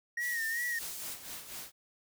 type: tone with vibrato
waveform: triangle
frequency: 1867 Hz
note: A#6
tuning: 2 cents sharp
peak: -30 dBFS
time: 0.17-0.79 s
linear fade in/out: 5 ms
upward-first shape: sine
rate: 2.6 Hz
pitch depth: 69 cents each way
type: high-pass noise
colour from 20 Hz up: pink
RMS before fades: -43 dBFS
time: 0.19-1.17 s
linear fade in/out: 50 ms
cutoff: 6500 Hz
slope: 12 dB/octave
type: noise with tremolo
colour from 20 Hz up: white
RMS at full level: -42 dBFS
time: 0.78-1.72 s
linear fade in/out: 50 ms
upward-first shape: sine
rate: 4.1 Hz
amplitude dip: 60%
effects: none